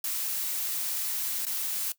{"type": "noise with dropouts", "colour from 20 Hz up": "blue", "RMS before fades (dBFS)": -31, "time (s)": [0.04, 1.92], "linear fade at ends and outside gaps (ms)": 2, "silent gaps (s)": [1.453, 1.466], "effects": ["noise-tail reverb RT60 0.1 s tail -17 dB re dry"]}